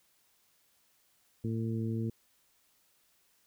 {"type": "harmonic tone", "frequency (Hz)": 112.8, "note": "A2", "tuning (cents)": 44, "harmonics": [1, 2, 3, 4], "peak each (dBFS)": [-33, -35, -40, -45], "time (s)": [1.44, 2.1], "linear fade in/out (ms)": 5, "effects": ["white hiss -70 dBFS RMS until 3.46 s"]}